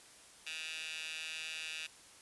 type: tone with high-pass filter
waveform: 15% pulse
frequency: 158.6 Hz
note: D#3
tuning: 33 cents sharp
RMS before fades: -43 dBFS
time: 0.46-1.87 s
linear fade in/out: 10 ms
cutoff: 2700 Hz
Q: 2.9
effects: white hiss -58 dBFS RMS until 2.21 s + resampled to 24000 Hz